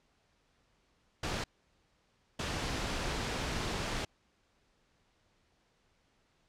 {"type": "noise bursts at uneven times", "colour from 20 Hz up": "pink", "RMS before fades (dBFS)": -35, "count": 2, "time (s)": [[1.23, 1.44], [2.39, 4.05]], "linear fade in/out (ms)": 5, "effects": ["pink hiss -72 dBFS RMS until 6.48 s", "low-pass 6000 Hz 12 dB/octave"]}